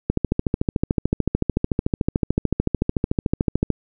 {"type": "click train", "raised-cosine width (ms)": 3, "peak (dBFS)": -5, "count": 50, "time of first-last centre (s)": [0.1, 3.703], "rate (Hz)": 13.6, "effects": []}